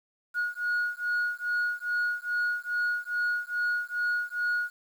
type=beating tone pair; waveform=sine; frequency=1446 / 1448.4 Hz; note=F#6 / F#6; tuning=-40 / -37 cents; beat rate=2.4 Hz; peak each=-28 dBFS; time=0.34-4.71 s; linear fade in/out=50 ms; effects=tanh soft clip ceiling -23 dBFS + 9-bit